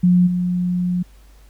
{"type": "tone with level steps", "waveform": "sine", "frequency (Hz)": 178.8, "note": "F3", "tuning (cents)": 41, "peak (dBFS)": [-10, -17], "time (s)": [0.03, 1.03], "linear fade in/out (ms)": 10, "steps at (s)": 0.26, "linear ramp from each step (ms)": 20, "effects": ["added 50 Hz sine -44 dBFS peak until 1.49 s", "pink hiss -55 dBFS RMS until 1.49 s"]}